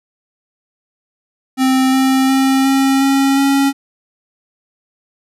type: tone with pitch steps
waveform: square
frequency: 261.6 / 264.3 / 267.1 / 269.9 / 272.7 / 275.6 Hz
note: C4 / C4 / C4 / C#4 / C#4 / C#4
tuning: 0 / +18 / +36 / -46 / -28 / -10 cents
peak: -11 dBFS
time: 1.57-3.73 s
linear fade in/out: 50 ms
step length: 360 ms
effects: resampled to 32000 Hz